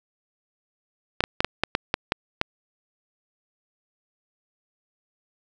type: clicks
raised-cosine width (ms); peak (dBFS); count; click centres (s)
0.3; -4; 9; 1.206 / 1.239 / 1.405 / 1.446 / 1.636 / 1.751 / 1.941 / 2.121 / 2.414
effects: none